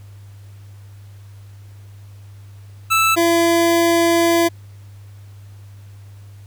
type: tone pair in turn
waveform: 25% pulse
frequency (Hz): 1318.5 / 337.7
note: E6 / E4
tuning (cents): 0 / +42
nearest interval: 2 octaves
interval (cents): 2358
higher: first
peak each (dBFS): -9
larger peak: neither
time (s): 2.9-3.16 / 3.16-4.49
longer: second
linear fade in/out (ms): 20
effects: added 100 Hz sine -37 dBFS peak until 6.46 s + pink hiss -54 dBFS RMS until 6.46 s